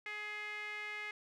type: tone with band-pass filter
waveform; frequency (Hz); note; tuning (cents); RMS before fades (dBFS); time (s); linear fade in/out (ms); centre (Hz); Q
sawtooth; 420; G#4; +19; -43; 0.06-1.11; 2; 2100; 4.7
effects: none